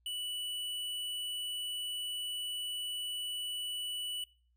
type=tone with tanh clipping; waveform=sine; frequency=2960 Hz; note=F#7; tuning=in tune; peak=-37 dBFS; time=0.06-4.24 s; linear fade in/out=2 ms; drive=15 dB; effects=noise-tail reverb RT60 0.4 s tail -21 dB re dry + added 60 Hz sine -69 dBFS peak until 4.56 s